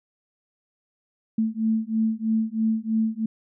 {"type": "beating tone pair", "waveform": "sine", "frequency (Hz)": [220, 223.1], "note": ["A3", "A3"], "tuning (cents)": [0, 24], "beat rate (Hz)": 3.1, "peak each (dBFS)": -24, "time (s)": [1.38, 3.26], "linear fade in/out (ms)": 5, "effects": []}